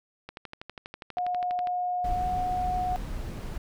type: click train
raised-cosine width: 0.3 ms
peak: -23 dBFS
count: 18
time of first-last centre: 0.29-1.672 s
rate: 12.3 Hz
type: tone with pitch glide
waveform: sine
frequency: 720 to 730.1 Hz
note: F#5 to F#5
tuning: -47 to -23 cents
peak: -26 dBFS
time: 1.17-2.96 s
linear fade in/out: 0 ms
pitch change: +24 cents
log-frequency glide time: 2.1-2.24 s
type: noise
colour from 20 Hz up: brown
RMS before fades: -34 dBFS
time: 2.04-3.58 s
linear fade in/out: 5 ms
effects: none